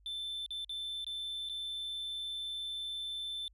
sine tone with dropouts, 3537 Hz, A7, 8 cents sharp, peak -34 dBFS, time 0.06-3.48 s, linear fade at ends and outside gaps 1 ms, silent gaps 0.462-0.506 / 0.646-0.694 / 1.045-1.066 / 1.489-1.496 s, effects tanh soft clip ceiling -36 dBFS + added 50 Hz sine -61 dBFS peak until 3.53 s

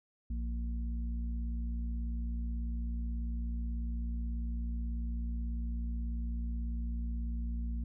harmonic tone, 58.27 Hz, A#1, in tune, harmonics 1 / 3 / 4, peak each -33 / -50 / -44 dBFS, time 0.3-7.84 s, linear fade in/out 5 ms, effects none

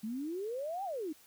sine exponential two-way sweep, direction up then down, 207.7 to 813 to 287.6 Hz, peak -35 dBFS, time 0.03-1.13 s, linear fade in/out 10 ms, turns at 0.84 s, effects white hiss -61 dBFS RMS until 1.26 s

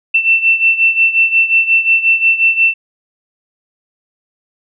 sine beating tone pair, 2680 / 2685.6 Hz, E7 / E7, +28 / +32 cents, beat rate 5.6 Hz, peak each -10 / -14 dBFS, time 0.14-2.74 s, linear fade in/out 10 ms, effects none

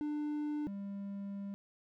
triangle tone pair in turn, 297.8 / 199.22 Hz, D4 / G3, +24 / +28 cents, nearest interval perfect fifth, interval 696 cents, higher first, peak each -32 / -37 dBFS, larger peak first, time 0.01-0.67 / 0.67-1.54 s, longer second, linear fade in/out 0 ms, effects none

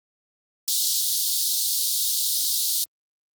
pink high-pass noise, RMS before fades -23 dBFS, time 0.68-2.84 s, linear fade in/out 0 ms, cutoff 3700 Hz, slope 48 dB/octave, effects Opus 48 kbps

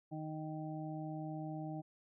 harmonic tone, 155.56 Hz, D#3, in tune, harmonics 1 / 2 / 4 / 5, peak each -43 / -44 / -50 / -49 dBFS, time 0.11-1.82 s, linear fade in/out 20 ms, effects none

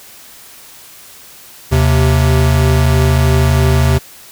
square tone pair together, 77.39 / 130 Hz, D#2 / C3, -9 / -11 cents, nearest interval major sixth, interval 898 cents, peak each -12 dBFS, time 1.71-3.99 s, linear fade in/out 20 ms, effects white hiss -38 dBFS RMS until 4.31 s

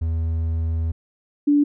triangle / sine tone pair in turn, 81.5 / 290.4 Hz, E2 / D4, -19 / -19 cents, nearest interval octave + minor seventh, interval 2200 cents, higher second, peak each -18 / -13 dBFS, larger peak second, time 0.01-0.92 / 1.47-1.64 s, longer first, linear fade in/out 10 ms, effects none

